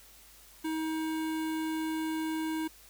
square tone with notch filter, 317.2 Hz, D#4, 33 cents sharp, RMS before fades -33 dBFS, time 0.64-2.68 s, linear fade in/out 10 ms, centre 5400 Hz, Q 1.6, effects added 50 Hz sine -62 dBFS peak until 2.89 s + white hiss -56 dBFS RMS until 2.89 s

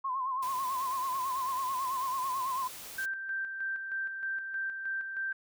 sine tone with vibrato, 1046.5 Hz, C6, in tune, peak -30 dBFS, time 0.04-2.68 s, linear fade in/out 10 ms, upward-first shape sine, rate 9.1 Hz, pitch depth 75 cents each way
white noise, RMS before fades -45 dBFS, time 0.42-3.06 s, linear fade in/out 10 ms
sine tone with tremolo, 1568 Hz, G6, in tune, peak -31 dBFS, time 2.98-5.33 s, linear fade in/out 5 ms, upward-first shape square, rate 3.2 Hz, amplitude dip 45%
effects none

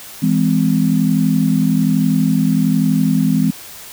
sine chord, E augmented, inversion none, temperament just, 164.81 / 206 / 257.5 Hz, E3 / G#3 / B#3, 0 / -14 / -28 cents, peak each -16 dBFS, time 0.22-3.51 s, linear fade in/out 10 ms, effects white hiss -35 dBFS RMS until 3.92 s

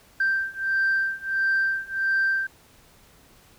sine beating tone pair, 1568 / 1569.5 Hz, G6 / G6, 0 / +2 cents, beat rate 1.5 Hz, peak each -24 / -23 dBFS, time 0.2-2.47 s, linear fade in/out 5 ms, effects tanh soft clip ceiling -16 dBFS + pink hiss -55 dBFS RMS until 3.58 s

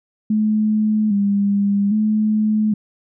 sine tone with vibrato, 207.7 Hz, G#3, in tune, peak -14 dBFS, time 0.3-2.74 s, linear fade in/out 5 ms, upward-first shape square, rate 0.62 Hz, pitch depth 56 cents each way, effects none

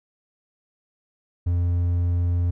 triangle tone, 87.31 Hz, F2, in tune, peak -17 dBFS, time 1.46-2.51 s, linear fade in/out 10 ms, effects none

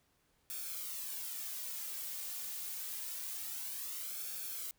blue noise with flanger, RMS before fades -42 dBFS, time 0.5-4.71 s, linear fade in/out 0 ms, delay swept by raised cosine 1 to 3.1 ms, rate 0.26 Hz, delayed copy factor -0.65, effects pink hiss -74 dBFS RMS until 4.78 s

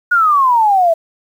sine exponential sweep, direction down, 1466 to 645 Hz, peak -8 dBFS, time 0.11-0.94 s, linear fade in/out 10 ms, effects 7-bit

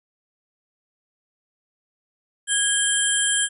sine tone cluster, 1648 / 3170 / 7640 / 9760 Hz, G#6 / G7 / A#8 / D#9, -14 / +19 / +42 / -34 cents, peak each -24 dBFS, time 2.47-3.49 s, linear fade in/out 50 ms, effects none

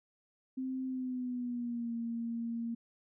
sine tone with pitch glide, 260.5 to 232.1 Hz, C4 to A#3, -7 to -7 cents, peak -34 dBFS, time 0.57-2.75 s, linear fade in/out 10 ms, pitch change -200 cents, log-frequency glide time 0.86-1.94 s, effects none

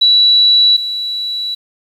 sine tone pair in turn, 3932 / 3932 Hz, B7 / B7, -8 / -8 cents, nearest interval unison, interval 0 cents, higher neither, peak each -6 / -17 dBFS, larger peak first, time 0.01-0.77 / 0.77-1.55 s, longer second, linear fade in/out 10 ms, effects 7-bit

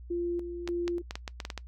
sine tone with tremolo, 346.4 Hz, F4, 14 cents flat, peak -28 dBFS, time 0.1-1.02 s, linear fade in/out 10 ms, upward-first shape square, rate 1.7 Hz, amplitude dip 55%
clicks, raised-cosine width 0.2 ms, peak -18 dBFS, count 9, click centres 0.676 / 0.879 / 1.109 / 1.155 / 1.278 / 1.402 / 1.451 / 1.502 / 1.577 s
effects noise-tail reverb RT60 0.1 s tail -21 dB re dry + added 60 Hz sine -43 dBFS peak until 1.67 s

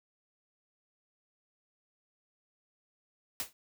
white noise with exponential decay, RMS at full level -31 dBFS, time 3.4-3.53 s, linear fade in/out 1 ms, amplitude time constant 27 ms, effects none

